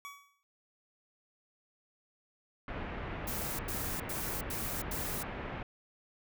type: tone with exponential decay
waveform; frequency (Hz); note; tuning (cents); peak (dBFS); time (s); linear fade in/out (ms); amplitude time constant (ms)
25% pulse; 1132; C#6; +36; -37; 0.05-0.43; 0; 81
type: low-pass noise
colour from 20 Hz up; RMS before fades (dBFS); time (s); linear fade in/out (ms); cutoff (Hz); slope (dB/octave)
pink; -40; 2.68-5.63; 2; 2500; 24
type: noise bursts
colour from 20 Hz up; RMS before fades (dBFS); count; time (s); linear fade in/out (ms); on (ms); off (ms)
blue; -39; 5; 3.27-5.23; 5; 320; 90
effects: none